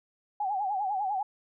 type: tone with vibrato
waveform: sine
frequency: 794 Hz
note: G5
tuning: 22 cents sharp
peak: -27 dBFS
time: 0.4-1.23 s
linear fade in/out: 5 ms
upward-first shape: sine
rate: 10 Hz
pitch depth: 110 cents each way
effects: none